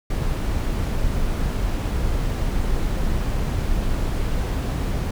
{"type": "noise", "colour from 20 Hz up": "brown", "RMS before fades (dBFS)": -22, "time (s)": [0.1, 5.11], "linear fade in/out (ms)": 5, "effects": []}